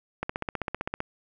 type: click train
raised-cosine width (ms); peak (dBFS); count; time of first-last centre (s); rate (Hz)
0.5; -14; 13; 0.23-1.004; 15.5
effects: none